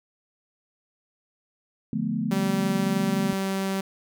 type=chord; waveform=sine; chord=B half-diminished seventh; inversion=first; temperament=equal with one note detuned; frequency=146.83 / 174.61 / 217 / 246.9 Hz; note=D3 / F3 / A3 / B3; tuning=0 / 0 / -24 / 0 cents; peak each=-33 / -31 / -27 / -30 dBFS; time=1.93-3.33 s; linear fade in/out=2 ms
type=tone; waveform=sawtooth; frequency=193.2 Hz; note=G3; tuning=25 cents flat; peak=-21 dBFS; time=2.31-3.81 s; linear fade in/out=5 ms
effects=none